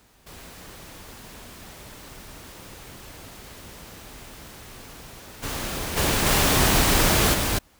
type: noise with level steps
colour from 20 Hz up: pink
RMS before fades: -43 / -30 / -22 / -19 / -24 dBFS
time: 0.26-7.59 s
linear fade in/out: 10 ms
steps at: 5.42 / 5.96 / 6.25 / 7.33 s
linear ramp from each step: 20 ms
effects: pink hiss -58 dBFS RMS until 7.79 s